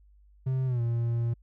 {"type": "tone with pitch glide", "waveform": "triangle", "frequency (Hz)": [130.81, 117.21], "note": ["C3", "A#2"], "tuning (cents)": [0, 10], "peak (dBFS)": -23, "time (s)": [0.46, 1.34], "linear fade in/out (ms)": 10, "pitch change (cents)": -190, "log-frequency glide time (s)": [0.66, 0.81], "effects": ["added 50 Hz sine -55 dBFS peak until 1.42 s"]}